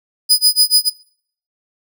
sawtooth tone with tremolo, 4978 Hz, D#8, in tune, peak -4 dBFS, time 0.29-0.9 s, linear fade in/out 20 ms, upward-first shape sine, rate 6.9 Hz, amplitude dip 100%, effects noise-tail reverb RT60 0.6 s tail -23 dB re dry

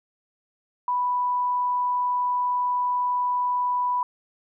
sine tone, 987.8 Hz, B5, in tune, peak -21 dBFS, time 0.88-4.03 s, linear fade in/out 2 ms, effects none

